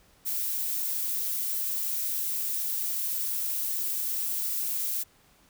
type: noise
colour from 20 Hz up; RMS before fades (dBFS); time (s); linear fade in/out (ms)
violet; -30; 0.25-5.04; 20
effects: pink hiss -61 dBFS RMS until 5.49 s